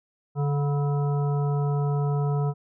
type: harmonic tone with a mistuned harmonic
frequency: 144.1 Hz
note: D3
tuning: 33 cents flat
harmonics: 1 / 3 / 5 / 7 / 9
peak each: -22 / -32 / -36 / -39 / -41 dBFS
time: 0.35-2.54 s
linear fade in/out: 50 ms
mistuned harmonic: 7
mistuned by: -50 cents
effects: none